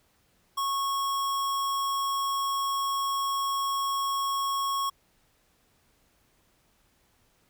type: tone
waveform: square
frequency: 1100 Hz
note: C#6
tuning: 14 cents flat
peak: -27 dBFS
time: 0.57-4.9 s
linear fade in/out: 10 ms
effects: pink hiss -67 dBFS RMS until 7.49 s